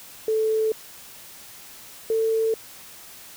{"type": "tone pair in turn", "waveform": "sine", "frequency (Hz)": [438.5, 446.2], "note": ["A4", "A4"], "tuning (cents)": [-6, 24], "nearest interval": "unison", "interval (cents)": 30, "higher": "second", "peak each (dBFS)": [-19, -19], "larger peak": "neither", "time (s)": [[0.28, 0.72], [2.1, 2.54]], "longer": "neither", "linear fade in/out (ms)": 2, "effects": ["white hiss -44 dBFS RMS until 3.36 s"]}